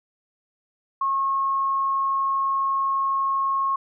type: tone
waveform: sine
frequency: 1087 Hz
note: C#6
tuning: 34 cents flat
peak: -20 dBFS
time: 1.01-3.76 s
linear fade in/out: 5 ms
effects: none